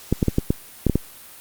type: clicks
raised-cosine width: 3 ms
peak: -4 dBFS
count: 8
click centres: 0.126 / 0.228 / 0.283 / 0.384 / 0.505 / 0.867 / 0.897 / 0.956 s
effects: white hiss -43 dBFS RMS until 1.4 s + Opus 48 kbps